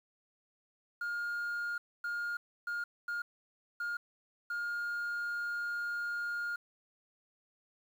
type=tone bursts at uneven times; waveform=sine; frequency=1417 Hz; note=F6; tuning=25 cents sharp; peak=-31 dBFS; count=6; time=1.01-1.78 / 2.04-2.37 / 2.67-2.84 / 3.08-3.22 / 3.8-3.97 / 4.5-6.56 s; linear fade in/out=5 ms; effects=tanh soft clip ceiling -33 dBFS + 10-bit